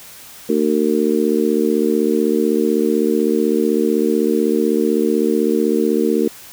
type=harmonic tone; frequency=75.9 Hz; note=D#2; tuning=42 cents flat; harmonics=3 / 4 / 5 / 6; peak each=-19 / -19 / -19 / -19 dBFS; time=0.49-6.28 s; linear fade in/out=5 ms; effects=white hiss -39 dBFS RMS until 6.52 s